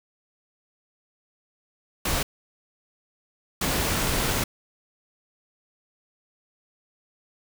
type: noise bursts at uneven times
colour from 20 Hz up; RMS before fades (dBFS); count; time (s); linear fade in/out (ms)
pink; -25; 2; 2.05-2.23 / 3.61-4.44; 5
effects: none